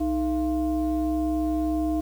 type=tone with frequency modulation; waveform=sine; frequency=311.1 Hz; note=D#4; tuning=in tune; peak=-22 dBFS; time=0-2.01 s; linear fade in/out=10 ms; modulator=373 Hz; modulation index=0.74; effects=8-bit